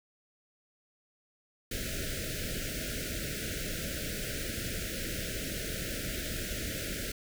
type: band-stop noise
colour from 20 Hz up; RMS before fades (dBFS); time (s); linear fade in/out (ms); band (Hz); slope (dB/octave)
pink; -36; 1.71-7.12; 5; 650 to 1400; 96
effects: none